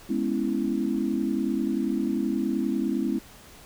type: chord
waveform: sine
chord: C# minor seventh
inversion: second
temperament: equal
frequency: 207.7 / 246.9 / 277.2 / 329.6 Hz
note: G#3 / B3 / C#4 / E4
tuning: 0 / 0 / 0 / 0 cents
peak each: -29 dBFS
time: 0.09-3.19 s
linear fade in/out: 10 ms
effects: pink hiss -49 dBFS RMS until 3.65 s